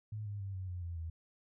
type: tone with pitch steps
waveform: sine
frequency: 106.9 / 102.25 / 97.8 / 93.55 / 89.48 / 85.58 / 81.86 Hz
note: A2 / G#2 / G2 / F#2 / F2 / F2 / E2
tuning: -49 / -26 / -4 / +20 / +43 / -35 / -12 cents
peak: -38 dBFS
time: 0.12-1.1 s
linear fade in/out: 5 ms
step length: 140 ms
effects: none